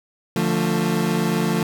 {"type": "chord", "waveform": "30% pulse", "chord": "D minor", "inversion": "none", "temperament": "equal with one note detuned", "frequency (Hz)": [146.83, 174.61, 222.6], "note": ["D3", "F3", "A3"], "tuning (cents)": [0, 0, 20], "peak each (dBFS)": [-24, -19, -20], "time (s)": [0.36, 1.63], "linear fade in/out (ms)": 2, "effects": []}